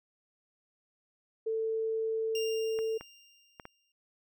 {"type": "tone", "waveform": "sine", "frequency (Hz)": 444.9, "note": "A4", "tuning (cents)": 19, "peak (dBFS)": -29, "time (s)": [1.46, 2.98], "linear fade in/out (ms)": 10}
{"type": "tone with exponential decay", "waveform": "25% pulse", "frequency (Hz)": 2794, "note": "F7", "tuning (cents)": 0, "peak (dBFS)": -31, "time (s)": [2.35, 3.92], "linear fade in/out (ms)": 2, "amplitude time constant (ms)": 340}
{"type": "clicks", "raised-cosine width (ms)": 0.5, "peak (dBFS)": -28, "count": 4, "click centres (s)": [2.789, 3.01, 3.598, 3.654]}
{"effects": []}